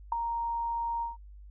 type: tone with ADSR envelope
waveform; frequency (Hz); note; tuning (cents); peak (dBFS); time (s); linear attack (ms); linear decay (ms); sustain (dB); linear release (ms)
sine; 932.3; A#5; 0; -21; 0.12-1.17; 4; 6; -8; 150
effects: added 50 Hz sine -46 dBFS peak until 1.5 s